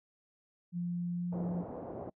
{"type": "tone with pitch glide", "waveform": "sine", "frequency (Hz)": [174.61, 176.03], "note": ["F3", "F3"], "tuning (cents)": [0, 14], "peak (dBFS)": -32, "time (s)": [0.72, 1.65], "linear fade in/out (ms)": 50, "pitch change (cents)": 14, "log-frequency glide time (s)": [1.15, 1.27]}
{"type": "low-pass noise", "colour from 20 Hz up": "white", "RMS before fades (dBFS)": -42, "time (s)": [1.32, 2.1], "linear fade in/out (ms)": 10, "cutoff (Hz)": 670, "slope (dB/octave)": 24}
{"effects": ["noise-tail reverb RT60 0.1 s tail -26 dB re dry", "high-pass 100 Hz 12 dB/octave"]}